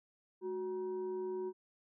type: tone with frequency modulation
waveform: sine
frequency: 370 Hz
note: F#4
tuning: in tune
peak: -36 dBFS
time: 0.41-1.53 s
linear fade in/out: 50 ms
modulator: 581 Hz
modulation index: 0.39
effects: none